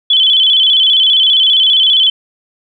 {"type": "tone with vibrato", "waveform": "sine", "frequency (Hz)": 3238, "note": "G#7", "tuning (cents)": -45, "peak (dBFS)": -6, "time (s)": [0.1, 2.1], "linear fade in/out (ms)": 5, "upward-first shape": "square", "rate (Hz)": 15, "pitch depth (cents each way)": 82, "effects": []}